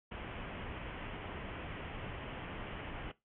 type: low-pass noise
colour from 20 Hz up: pink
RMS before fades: -44 dBFS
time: 0.11-3.12 s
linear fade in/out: 10 ms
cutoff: 3200 Hz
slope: 96 dB/octave
effects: noise-tail reverb RT60 0.2 s tail -18 dB re dry